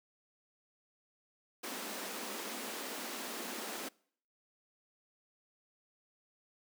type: high-pass noise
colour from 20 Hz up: pink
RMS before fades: -42 dBFS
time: 1.63-3.89 s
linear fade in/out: 10 ms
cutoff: 200 Hz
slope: 96 dB/octave
effects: noise-tail reverb RT60 0.6 s tail -25 dB re dry